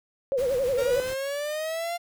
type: tone with vibrato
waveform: sine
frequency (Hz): 519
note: C5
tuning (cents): -14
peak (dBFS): -22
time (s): 0.32-1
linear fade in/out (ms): 0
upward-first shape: sine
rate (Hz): 11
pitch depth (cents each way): 130
type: noise with tremolo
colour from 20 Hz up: pink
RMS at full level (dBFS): -39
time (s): 0.37-1.15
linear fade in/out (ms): 20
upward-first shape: triangle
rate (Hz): 7.3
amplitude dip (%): 35
type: linear sweep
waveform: 45% pulse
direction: up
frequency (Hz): 456.2 to 698.5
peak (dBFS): -28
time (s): 0.77-1.98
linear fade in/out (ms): 20
effects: none